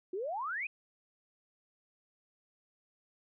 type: exponential sweep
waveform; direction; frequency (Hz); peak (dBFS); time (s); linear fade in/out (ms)
sine; up; 349.2 to 2580; -34; 0.13-0.67; 5
effects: none